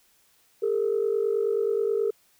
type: tone pair together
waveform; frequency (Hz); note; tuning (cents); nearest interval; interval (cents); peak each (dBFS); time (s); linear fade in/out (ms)
sine; 405.7 / 455.1; G#4 / A#4; -41 / -42; major second; 199; -24; 0.62-2.11; 10
effects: tanh soft clip ceiling -16 dBFS + white hiss -63 dBFS RMS until 2.39 s